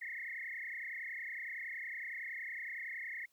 sine tone with frequency modulation, 1998 Hz, B6, 20 cents sharp, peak -40 dBFS, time 0.01-3.26 s, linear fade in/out 10 ms, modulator 30.8 Hz, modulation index 5.8, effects white hiss -75 dBFS RMS until 3.32 s

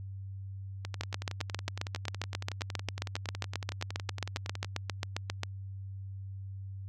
two click trains, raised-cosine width 0.2 ms, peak -21 / -15 dBFS, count 42 / 34, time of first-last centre 0.85-4.646 / 1.01-5.434 s, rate 10.8 / 7.46 Hz, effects added 97 Hz sine -39 dBFS peak until 6.88 s

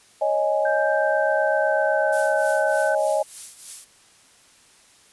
sine chord, C# suspended second, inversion none, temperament equal, 554.4 / 622.3 / 830.6 Hz, C#5 / D#5 / G#5, 0 / 0 / 0 cents, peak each -24 / -21 / -25 dBFS, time 0.21-3.23 s, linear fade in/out 10 ms
sine tone with pitch glide, 1568 to 1518.1 Hz, G6 to F#6, 0 to +44 cents, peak -25 dBFS, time 0.65-2.95 s, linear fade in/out 5 ms, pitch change -56 cents, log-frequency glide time 0.95-2.51 s
violet noise with tremolo, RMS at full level -30 dBFS, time 2.12-3.85 s, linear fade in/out 10 ms, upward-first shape triangle, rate 3.3 Hz, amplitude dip 80%
effects white hiss -54 dBFS RMS until 5.12 s + resampled to 24000 Hz

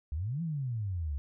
sine exponential two-way sweep, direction up then down, 67.8 to 173 to 67.8 Hz, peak -31 dBFS, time 0.12-1.18 s, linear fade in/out 0 ms, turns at 0.42 s, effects none

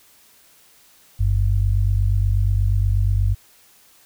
sine tone pair together, 48.35 / 96.7 Hz, G1 / G2, -23 / -23 cents, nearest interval octave, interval 1200 cents, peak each -18 dBFS, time 1.19-3.35 s, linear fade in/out 20 ms, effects white hiss -53 dBFS RMS until 4.05 s

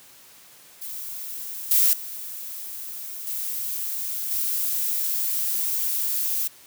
violet noise with level steps, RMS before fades -34 / -18 / -35 / -29 / -25 dBFS, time 0.81-6.48 s, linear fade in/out 10 ms, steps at 1.71 / 1.93 / 3.27 / 4.31 s, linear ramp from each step 2 ms, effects white hiss -50 dBFS RMS until 6.66 s + high-pass 80 Hz 12 dB/octave

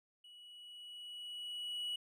triangle tone with level ramp, 2931 Hz, F#7, 17 cents flat, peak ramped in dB -54 to -35 dBFS, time 0.24-1.96 s, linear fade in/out 5 ms, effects none

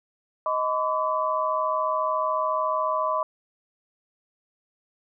sine tone cluster, 627 / 1013 / 1147 Hz, D#5 / B5 / D6, +13 / +44 / -41 cents, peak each -27 / -26 / -27 dBFS, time 0.46-3.23 s, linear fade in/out 2 ms, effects none

